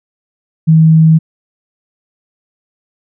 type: tone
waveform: sine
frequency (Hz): 159.9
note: D#3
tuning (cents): +48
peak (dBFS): -3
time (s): 0.67-1.19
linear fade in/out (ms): 20
effects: none